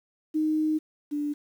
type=tone pair in turn; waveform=sine; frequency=310.1 / 293.3 Hz; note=D#4 / D4; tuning=-6 / -2 cents; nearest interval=minor second; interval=96 cents; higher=first; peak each=-22 / -26 dBFS; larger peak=first; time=0.34-0.79 / 1.11-1.34 s; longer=first; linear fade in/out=20 ms; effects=9-bit